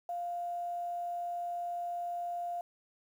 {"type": "tone with quantisation", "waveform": "sine", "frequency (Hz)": 698.5, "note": "F5", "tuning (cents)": 0, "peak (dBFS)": -34, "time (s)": [0.09, 2.61], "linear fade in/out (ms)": 2, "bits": 10, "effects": []}